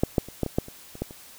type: clicks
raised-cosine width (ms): 2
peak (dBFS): -6 / -6 / -26 / -10 / -16 / -8 / -27 / -27 / -14 / -28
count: 10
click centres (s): 0.035 / 0.182 / 0.286 / 0.433 / 0.463 / 0.585 / 0.684 / 0.954 / 1.02 / 1.109
effects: white hiss -48 dBFS RMS until 1.38 s